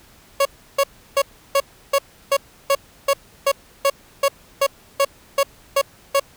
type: tone bursts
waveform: 30% pulse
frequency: 555 Hz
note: C#5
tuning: 2 cents sharp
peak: -11 dBFS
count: 16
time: 0.4-6.198 s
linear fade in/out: 5 ms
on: 53 ms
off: 330 ms
effects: pink hiss -50 dBFS RMS until 6.36 s